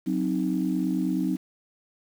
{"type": "chord", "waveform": "sine", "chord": "C diminished", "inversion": "second", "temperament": "equal", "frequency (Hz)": [185, 261.6, 311.1], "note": ["Gb3", "C4", "Eb4"], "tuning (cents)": [0, 0, 0], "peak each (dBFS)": -27, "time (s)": [0.06, 1.37], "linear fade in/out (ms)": 20, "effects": ["tanh soft clip ceiling -14 dBFS", "8-bit"]}